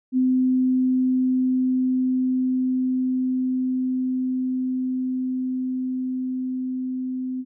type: tone with level ramp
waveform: sine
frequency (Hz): 256.5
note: C4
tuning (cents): -34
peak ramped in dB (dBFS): -16 to -25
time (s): 0.12-7.45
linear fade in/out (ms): 50
effects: none